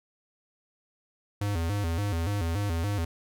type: tone with vibrato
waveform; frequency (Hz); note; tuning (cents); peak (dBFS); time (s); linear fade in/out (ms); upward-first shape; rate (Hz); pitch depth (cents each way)
square; 92.1; F#2; -7; -27; 1.41-3.05; 5; square; 3.5; 180
effects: none